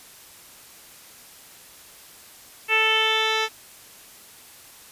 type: tone with low-pass filter sweep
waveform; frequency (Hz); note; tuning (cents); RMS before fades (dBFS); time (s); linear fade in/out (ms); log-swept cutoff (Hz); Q
10% pulse; 440; A4; 0; -21; 2.68-3.49; 50; 2600 to 4400; 6
effects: white hiss -47 dBFS RMS until 4.91 s + resampled to 32000 Hz